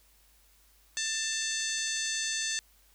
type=harmonic tone with a mistuned harmonic; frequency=889 Hz; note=A5; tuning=18 cents sharp; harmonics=2 / 3 / 4 / 5 / 6 / 7 / 8 / 9 / 10; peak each=-36 / -41 / -37 / -38 / -44 / -35 / -41 / -42 / -49 dBFS; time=0.97-2.59 s; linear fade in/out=0 ms; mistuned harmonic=6; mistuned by=-52 cents; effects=added 50 Hz sine -64 dBFS peak until 2.94 s + white hiss -64 dBFS RMS until 2.94 s